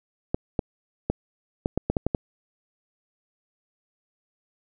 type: clicks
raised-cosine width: 2 ms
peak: -9 dBFS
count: 9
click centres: 0.345 / 0.592 / 1.1 / 1.659 / 1.776 / 1.9 / 1.968 / 2.066 / 2.148 s
effects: none